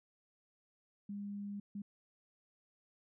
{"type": "tone bursts at uneven times", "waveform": "sine", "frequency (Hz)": 202.6, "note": "G#3", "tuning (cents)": -43, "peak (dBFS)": -40, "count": 2, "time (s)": [[1.09, 1.6], [1.75, 1.82]], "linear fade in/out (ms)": 5, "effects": []}